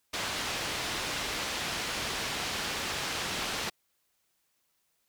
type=low-pass noise; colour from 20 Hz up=white; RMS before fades=-34 dBFS; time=0.13-3.7 s; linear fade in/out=10 ms; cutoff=4300 Hz; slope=12 dB/octave; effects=white hiss -75 dBFS RMS until 5.08 s